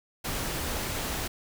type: noise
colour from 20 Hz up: pink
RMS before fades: -32 dBFS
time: 0.24-1.28 s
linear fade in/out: 10 ms
effects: none